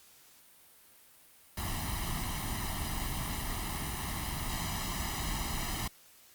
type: noise with comb filter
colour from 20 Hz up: pink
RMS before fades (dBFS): -35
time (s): 1.57-5.88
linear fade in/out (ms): 5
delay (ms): 1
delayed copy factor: +0.8
effects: white hiss -59 dBFS RMS until 6.34 s + Opus 48 kbps